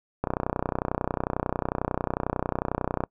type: click train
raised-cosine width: 1 ms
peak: -11 dBFS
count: 88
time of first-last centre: 0.24-3.037 s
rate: 31.1 Hz
effects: noise-tail reverb RT60 0.1 s tail -25 dB re dry